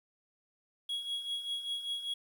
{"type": "tone with tremolo", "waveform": "triangle", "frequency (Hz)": 3322, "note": "G#7", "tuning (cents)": 0, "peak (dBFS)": -30, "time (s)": [0.89, 2.14], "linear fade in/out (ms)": 5, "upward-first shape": "triangle", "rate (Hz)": 5.1, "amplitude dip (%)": 70, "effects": ["10-bit"]}